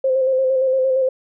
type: tone with vibrato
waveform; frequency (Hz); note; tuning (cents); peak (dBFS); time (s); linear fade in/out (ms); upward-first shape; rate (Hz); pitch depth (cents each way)
sine; 524; C5; +2; -14; 0.04-1.09; 5; square; 8.7; 26
effects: none